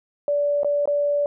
sine tone with dropouts, 579 Hz, D5, 25 cents flat, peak -18 dBFS, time 0.28-1.26 s, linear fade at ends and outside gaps 1 ms, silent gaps 0.633-0.646 / 0.856-0.875 s, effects none

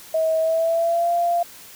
sine tone with pitch glide, 641 to 691 Hz, E5 to F5, -49 to -19 cents, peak -17 dBFS, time 0.14-1.43 s, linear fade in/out 5 ms, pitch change +130 cents, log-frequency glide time 0.39-1.12 s, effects white hiss -43 dBFS RMS until 1.75 s

